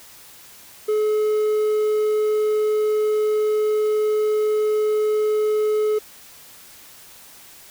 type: tone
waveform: triangle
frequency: 427.1 Hz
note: G#4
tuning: 48 cents sharp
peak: -15 dBFS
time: 0.88-5.99 s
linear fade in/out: 10 ms
effects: white hiss -45 dBFS RMS until 7.7 s